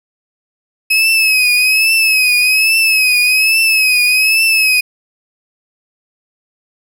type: tone with vibrato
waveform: 35% pulse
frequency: 2557 Hz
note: D#7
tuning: 47 cents sharp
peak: -7 dBFS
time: 0.9-4.81 s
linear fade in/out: 10 ms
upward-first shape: triangle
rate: 1.2 Hz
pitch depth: 79 cents each way
effects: none